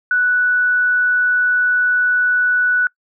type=tone; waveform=sine; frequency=1480 Hz; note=F#6; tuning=in tune; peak=-12 dBFS; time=0.11-2.87 s; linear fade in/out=2 ms; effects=noise-tail reverb RT60 0.1 s tail -24 dB re dry